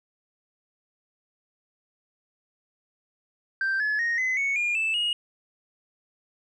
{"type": "tone with pitch steps", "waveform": "sine", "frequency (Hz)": [1568, 1709.9, 1864.7, 2033, 2217, 2418, 2637, 2876], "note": ["G6", "A6", "A#6", "B6", "C#7", "D7", "E7", "F#7"], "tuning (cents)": [0, -50, 0, 50, 0, 50, 0, -50], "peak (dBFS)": -21, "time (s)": [3.61, 5.13], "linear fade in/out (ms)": 2, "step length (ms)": 190, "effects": ["tanh soft clip ceiling -21 dBFS"]}